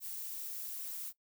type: noise with high-pass filter sweep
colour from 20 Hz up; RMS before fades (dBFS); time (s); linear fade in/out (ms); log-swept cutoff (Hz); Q
violet; -42; 0-1.13; 50; 390 to 1000; 2.4
effects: noise-tail reverb RT60 0.1 s tail -19 dB re dry